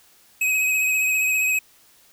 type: tone with vibrato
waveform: square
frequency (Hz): 2538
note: D#7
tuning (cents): +34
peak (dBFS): -19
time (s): 0.41-1.59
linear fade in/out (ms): 5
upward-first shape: sine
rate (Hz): 15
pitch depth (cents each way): 23
effects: white hiss -55 dBFS RMS until 2.12 s